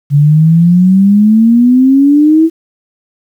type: exponential sweep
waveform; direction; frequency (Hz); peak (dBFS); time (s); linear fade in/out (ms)
sine; up; 141 to 329.6; -3; 0.1-2.5; 50
effects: 7-bit